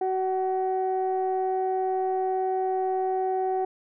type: tone pair together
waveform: sine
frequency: 376.2 / 753 Hz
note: F#4 / F#5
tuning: +29 / +30 cents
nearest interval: octave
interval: 1201 cents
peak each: -25 dBFS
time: 0.01-3.65 s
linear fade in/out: 5 ms
effects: tanh soft clip ceiling -18 dBFS